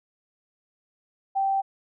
sine tone, 780 Hz, G5, 9 cents flat, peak -21 dBFS, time 1.35-1.62 s, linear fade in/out 20 ms, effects none

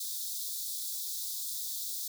white high-pass noise, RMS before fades -37 dBFS, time 0-2.08 s, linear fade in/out 5 ms, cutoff 3500 Hz, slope 96 dB/octave, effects none

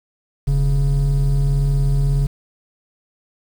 triangle tone pair together, 40.79 / 139.1 Hz, E1 / C#3, -17 / +6 cents, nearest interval octave + major sixth, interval 2123 cents, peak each -14 dBFS, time 0.47-2.27 s, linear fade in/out 10 ms, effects tanh soft clip ceiling -7 dBFS + 7-bit

